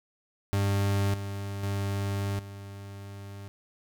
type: tone with level steps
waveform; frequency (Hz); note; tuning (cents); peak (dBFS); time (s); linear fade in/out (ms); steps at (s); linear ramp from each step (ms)
40% pulse; 99.6; G2; +28; -23 / -32 / -27 / -39; 0.53-3.48; 0; 1.14 / 1.63 / 2.39; 2
effects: none